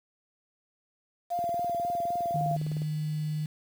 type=tone with vibrato; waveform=sine; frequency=694 Hz; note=F5; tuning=11 cents flat; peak=-27 dBFS; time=1.3-2.57 s; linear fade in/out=20 ms; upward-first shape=triangle; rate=3.8 Hz; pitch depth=22 cents each way
type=click train; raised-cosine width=2 ms; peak=-28 dBFS; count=29; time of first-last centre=1.39-2.819 s; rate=19.6 Hz
type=tone; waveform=sine; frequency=153 Hz; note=D#3; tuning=29 cents flat; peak=-28 dBFS; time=2.34-3.46 s; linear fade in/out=5 ms
effects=high-pass 80 Hz 12 dB/octave + 8-bit